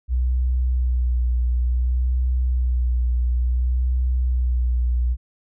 sine tone with vibrato, 61.74 Hz, B1, in tune, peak -17 dBFS, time 0.08-5.17 s, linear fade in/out 50 ms, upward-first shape sine, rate 0.57 Hz, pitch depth 30 cents each way, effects none

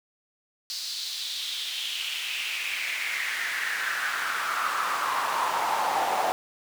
brown noise with high-pass filter sweep, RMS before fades -29 dBFS, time 0.7-6.32 s, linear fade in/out 0 ms, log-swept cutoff 4600 to 740 Hz, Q 4, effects none

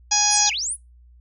harmonic tone, 830.6 Hz, G#5, in tune, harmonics 1 / 2 / 3 / 4 / 5 / 6 / 7 / 8, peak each -24 / -32 / -30 / -30 / -31 / -22 / -21 / -21 dBFS, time 0.11-0.5 s, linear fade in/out 10 ms
sine linear two-way sweep, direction down then up, 10720 to 2093 to 10720 Hz, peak -23 dBFS, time 0.3-0.77 s, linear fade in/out 50 ms, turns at 0.52 s
effects noise-tail reverb RT60 0.2 s tail -23 dB re dry + added 60 Hz sine -47 dBFS peak until 1.2 s

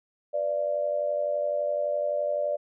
sine tone with amplitude modulation, 587.3 Hz, D5, in tune, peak -21 dBFS, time 0.33-2.57 s, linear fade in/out 20 ms, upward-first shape sine, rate 91.8 Hz, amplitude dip 75%, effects none

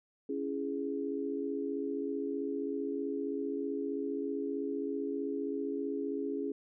sine chord, C# minor, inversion none, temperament just, 277.2 / 332.6 / 415.8 Hz, C#4 / E4 / G#4, 0 / +16 / +2 cents, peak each -36 / -40 / -36 dBFS, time 0.29-6.52 s, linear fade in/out 5 ms, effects none

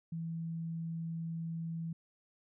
sine tone, 164.81 Hz, E3, in tune, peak -36 dBFS, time 0.12-1.93 s, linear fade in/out 5 ms, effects none

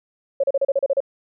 sine tone bursts, 550 Hz, C#5, 14 cents flat, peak -15 dBFS, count 9, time 0.4-1.004 s, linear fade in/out 5 ms, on 36 ms, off 35 ms, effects none

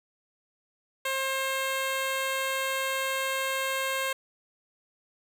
10% pulse tone, 533 Hz, C5, 32 cents sharp, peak -19 dBFS, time 1.05-4.13 s, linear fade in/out 5 ms, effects none

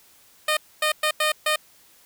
10% pulse tone bursts at uneven times, 613 Hz, D#5, 26 cents flat, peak -11 dBFS, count 5, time 0.48-0.57 / 0.82-0.92 / 1.03-1.11 / 1.2-1.32 / 1.46-1.56 s, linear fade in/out 5 ms, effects white hiss -55 dBFS RMS until 2.05 s

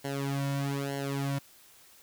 sawtooth tone with flanger, 139.2 Hz, C#3, 8 cents sharp, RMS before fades -32 dBFS, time 0.04-1.39 s, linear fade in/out 10 ms, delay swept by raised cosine 0.81 to 2.51 ms, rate 1.1 Hz, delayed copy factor -1, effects white hiss -57 dBFS RMS until 2.02 s

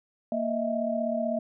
sine tone cluster, 232.7 / 625 / 661 Hz, A#3 / D#5 / E5, -3 / +8 / +5 cents, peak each -30 dBFS, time 0.32-1.39 s, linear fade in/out 2 ms, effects none

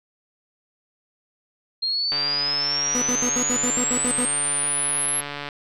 sine exponential sweep, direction up, 4186 to 11240 Hz, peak -21 dBFS, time 1.82-5.21 s, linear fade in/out 10 ms
click train, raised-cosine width 0.3 ms, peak -15 dBFS, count 486, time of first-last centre 2.12-5.488 s, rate 144 Hz
30% pulse tone bursts, 247.2 Hz, B3, 2 cents sharp, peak -21 dBFS, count 10, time 2.95-4.25 s, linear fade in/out 0 ms, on 67 ms, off 70 ms
effects resampled to 32000 Hz

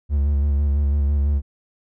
triangle tone with vibrato, 71.5 Hz, D2, 46 cents flat, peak -14 dBFS, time 0.09-1.42 s, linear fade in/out 50 ms, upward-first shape square, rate 6 Hz, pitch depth 33 cents each way, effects none

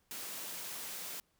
white high-pass noise, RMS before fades -43 dBFS, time 0.11-1.2 s, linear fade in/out 0 ms, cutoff 140 Hz, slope 24 dB/octave, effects pink hiss -75 dBFS RMS until 1.39 s

